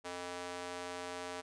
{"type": "tone with high-pass filter", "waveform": "square", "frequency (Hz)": 88.8, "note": "F2", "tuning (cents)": 29, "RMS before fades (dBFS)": -43, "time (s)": [0.04, 1.42], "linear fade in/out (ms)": 20, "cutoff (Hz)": 510, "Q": 0.95, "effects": ["resampled to 22050 Hz"]}